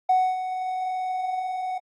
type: tone with ADSR envelope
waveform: triangle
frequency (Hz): 743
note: F#5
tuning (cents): +7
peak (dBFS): -12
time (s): 0.09-1.78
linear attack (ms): 8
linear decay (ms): 260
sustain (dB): -12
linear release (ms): 5
effects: tanh soft clip ceiling -13 dBFS + AAC 32 kbps